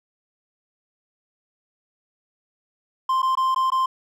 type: tone with dropouts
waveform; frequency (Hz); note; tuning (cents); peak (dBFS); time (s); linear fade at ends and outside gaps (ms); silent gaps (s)
triangle; 1046.5; C6; 0; -16; 3.09-3.86; 5; 3.22-3.228 / 3.353-3.372 / 3.547-3.56 / 3.703-3.719
effects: none